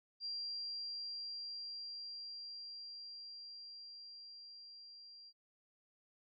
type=tone with level ramp; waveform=sine; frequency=4751 Hz; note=D8; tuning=19 cents sharp; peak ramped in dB=-39 to -54 dBFS; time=0.2-5.33 s; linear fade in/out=50 ms; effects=none